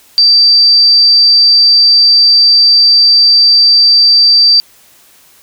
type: tone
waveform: sine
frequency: 4664 Hz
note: D8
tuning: 13 cents flat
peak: -3 dBFS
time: 0.18-4.6 s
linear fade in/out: 0 ms
effects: white hiss -44 dBFS RMS until 5.42 s